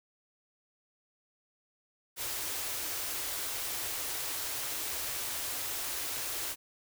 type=band-stop noise; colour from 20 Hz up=white; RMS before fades=-36 dBFS; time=2.16-6.56 s; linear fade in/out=50 ms; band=140 to 260 Hz; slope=96 dB/octave; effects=none